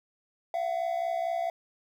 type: tone pair together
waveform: triangle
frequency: 675.6 / 740 Hz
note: E5 / F#5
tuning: +42 / 0 cents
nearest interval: major second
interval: 158 cents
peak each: -27 / -31 dBFS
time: 0.54-1.5 s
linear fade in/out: 2 ms
effects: 10-bit